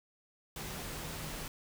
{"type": "tone in noise", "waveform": "sine", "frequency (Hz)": 155.56, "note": "D#3", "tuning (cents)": 0, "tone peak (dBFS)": -49, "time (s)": [0.56, 1.48], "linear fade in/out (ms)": 2, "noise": "pink", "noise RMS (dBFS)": -42, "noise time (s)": [0.56, 1.48], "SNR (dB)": -10, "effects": []}